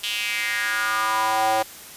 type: tone with high-pass filter sweep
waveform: square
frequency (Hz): 110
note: A2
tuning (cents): 0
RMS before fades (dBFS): -23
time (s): 0.03-1.63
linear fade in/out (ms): 10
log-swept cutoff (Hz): 3100 to 650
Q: 4.2
effects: white hiss -41 dBFS RMS until 1.96 s + resampled to 32000 Hz